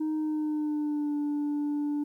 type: tone with pitch glide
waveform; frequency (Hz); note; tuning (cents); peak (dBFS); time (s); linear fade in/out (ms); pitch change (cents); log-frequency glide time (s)
sine; 310.3 to 292.9; D#4 to D4; -5 to -5; -24; 0-2.04; 10; -100; 0.14-1.15
effects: tanh soft clip ceiling -26 dBFS + 11-bit